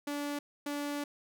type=tone bursts at uneven times; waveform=sawtooth; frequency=289.2 Hz; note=D4; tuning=27 cents flat; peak=-30 dBFS; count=2; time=0.07-0.39 / 0.66-1.04 s; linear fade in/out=5 ms; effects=none